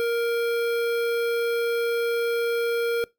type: tone with notch filter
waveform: square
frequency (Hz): 468.1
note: A#4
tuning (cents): +7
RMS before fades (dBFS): -24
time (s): 0-3.04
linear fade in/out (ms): 0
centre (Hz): 7000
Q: 0.78
effects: noise-tail reverb RT60 0.2 s tail -23 dB re dry